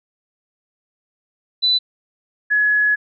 sine tone pair in turn, 3989 / 1690.8 Hz, B7 / G#6, +17 / +31 cents, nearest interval octave + minor third, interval 1486 cents, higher first, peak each -13 dBFS, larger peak neither, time 1.62-1.79 / 2.5-2.96 s, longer second, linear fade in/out 20 ms, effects none

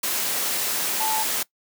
sine tone in noise, 874 Hz, A5, 12 cents flat, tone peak -24 dBFS, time 1-1.23 s, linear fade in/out 5 ms, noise white, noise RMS -25 dBFS, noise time 0.03-1.43 s, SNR -2 dB, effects noise-tail reverb RT60 0.1 s tail -21 dB re dry + high-pass 200 Hz 12 dB/octave

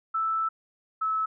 sine tone pair in turn, 1318.5 / 1300.3 Hz, E6 / E6, 0 / -24 cents, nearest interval unison, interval 24 cents, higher first, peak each -24 dBFS, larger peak neither, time 0.14-0.49 / 1.01-1.26 s, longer first, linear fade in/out 10 ms, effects none

